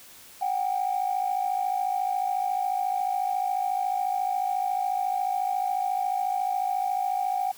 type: tone pair together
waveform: sine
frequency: 740 / 794.1 Hz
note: F#5 / G5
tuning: 0 / +22 cents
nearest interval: minor second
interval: 122 cents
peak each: -26 dBFS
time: 0.41-7.52 s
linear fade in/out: 10 ms
effects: tanh soft clip ceiling -18 dBFS + white hiss -49 dBFS RMS until 7.57 s